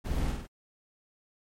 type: noise with echo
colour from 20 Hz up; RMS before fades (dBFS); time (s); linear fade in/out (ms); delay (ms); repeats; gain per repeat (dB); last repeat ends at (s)
brown; -33; 0.04-0.33; 20; 48; 3; -3; 0.474
effects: MP3 64 kbps